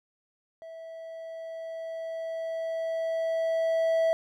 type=tone with level ramp; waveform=triangle; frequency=654 Hz; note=E5; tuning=14 cents flat; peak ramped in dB=-39 to -19 dBFS; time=0.62-4.13 s; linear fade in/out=0 ms; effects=none